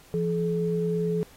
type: tone pair together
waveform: sine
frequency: 170 / 428 Hz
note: F3 / A4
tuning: -46 / -48 cents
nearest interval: octave + major third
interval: 1598 cents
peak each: -26 dBFS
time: 0.14-1.23 s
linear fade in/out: 0 ms
effects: pink hiss -54 dBFS RMS until 1.36 s + AAC 48 kbps